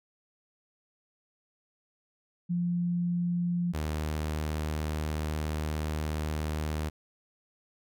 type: tone pair in turn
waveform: sine / sawtooth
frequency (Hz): 174.61 / 76.86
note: F3 / D#2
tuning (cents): 0 / -21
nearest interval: octave + major second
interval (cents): 1421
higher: first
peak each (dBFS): -26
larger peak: neither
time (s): 2.49-3.73 / 3.73-6.9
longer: second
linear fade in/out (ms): 20
effects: none